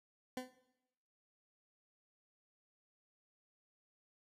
20% pulse tone with exponential decay, 254.3 Hz, C4, 49 cents flat, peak -32 dBFS, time 0.37-0.55 s, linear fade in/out 2 ms, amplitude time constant 39 ms, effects noise-tail reverb RT60 0.9 s tail -17 dB re dry + resampled to 32000 Hz

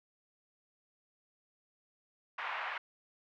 pink band-pass noise, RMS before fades -39 dBFS, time 2.38-2.78 s, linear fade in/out 5 ms, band 840 to 2500 Hz, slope 24 dB/octave, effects none

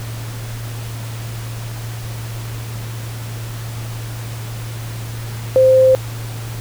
sine tone, 521 Hz, C5, 7 cents flat, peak -7 dBFS, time 5.56-5.95 s, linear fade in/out 0 ms, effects added 114 Hz sine -25 dBFS peak until 6.6 s + pink hiss -34 dBFS RMS until 6.6 s

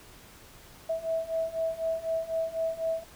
sine beating tone pair, 650 / 654 Hz, E5 / E5, -24 / -14 cents, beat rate 4 Hz, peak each -32 / -30 dBFS, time 0.89-3.04 s, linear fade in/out 10 ms, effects pink hiss -52 dBFS RMS until 3.15 s

